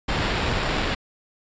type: noise with sample-and-hold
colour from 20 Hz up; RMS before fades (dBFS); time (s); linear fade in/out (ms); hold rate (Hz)
pink; -24; 0.08-0.95; 10; 6300
effects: resampled to 16000 Hz